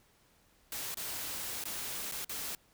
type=noise with dropouts; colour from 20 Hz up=white; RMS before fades=-39 dBFS; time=0.72-2.55 s; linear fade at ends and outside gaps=1 ms; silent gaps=0.944-0.971 / 1.639-1.654 / 2.114-2.121 / 2.246-2.294 s; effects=pink hiss -67 dBFS RMS until 2.73 s